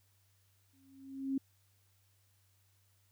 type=tone with exponential growth; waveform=sine; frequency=270 Hz; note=C#4; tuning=45 cents flat; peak=-29 dBFS; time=0.73-1.38 s; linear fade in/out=5 ms; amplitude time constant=140 ms; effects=added 97 Hz sine -70 dBFS peak until 3.11 s + white hiss -74 dBFS RMS until 3.11 s